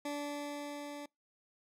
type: tone with level ramp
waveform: 20% pulse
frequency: 290.2 Hz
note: D4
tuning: 21 cents flat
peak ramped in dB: -31 to -38 dBFS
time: 0.05-1.06 s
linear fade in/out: 5 ms
effects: noise-tail reverb RT60 0.2 s tail -26 dB re dry + low-pass 12000 Hz 12 dB/octave